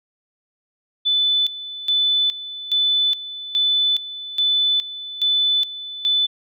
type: tone with tremolo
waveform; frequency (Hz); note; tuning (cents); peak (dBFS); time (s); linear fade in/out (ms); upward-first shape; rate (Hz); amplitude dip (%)
sine; 3500; A7; -10; -15; 1.05-6.27; 20; square; 1.2; 80
effects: none